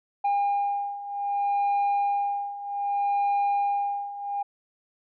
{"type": "beating tone pair", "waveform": "sine", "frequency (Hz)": [807, 807.64], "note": ["G#5", "G#5"], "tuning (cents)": [-50, -49], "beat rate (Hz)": 0.64, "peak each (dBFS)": [-26, -23], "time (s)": [0.24, 4.43], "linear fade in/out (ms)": 10, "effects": ["tanh soft clip ceiling -20 dBFS"]}